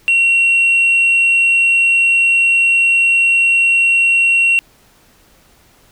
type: tone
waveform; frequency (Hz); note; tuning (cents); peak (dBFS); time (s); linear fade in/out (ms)
sine; 2735; F7; -37; -7; 0.08-4.59; 0
effects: tanh soft clip ceiling -7 dBFS + pink hiss -50 dBFS RMS until 5.91 s